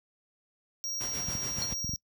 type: tone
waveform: square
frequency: 5640 Hz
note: F8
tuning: 16 cents sharp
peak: -33 dBFS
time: 0.84-1.96 s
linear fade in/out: 0 ms
type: noise with tremolo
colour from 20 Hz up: pink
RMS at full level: -39 dBFS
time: 1-1.74 s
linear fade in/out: 10 ms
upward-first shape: sine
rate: 7 Hz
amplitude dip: 55%
type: clicks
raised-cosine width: 5 ms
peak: -25 dBFS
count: 7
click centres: 1.285 / 1.352 / 1.585 / 1.725 / 1.845 / 1.893 / 1.936 s
type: tone with exponential decay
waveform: triangle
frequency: 4316 Hz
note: C#8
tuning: 47 cents flat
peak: -27 dBFS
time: 1.62-1.74 s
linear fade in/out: 1 ms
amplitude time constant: 25 ms
effects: noise-tail reverb RT60 0.1 s tail -25 dB re dry + high-pass 60 Hz 12 dB/octave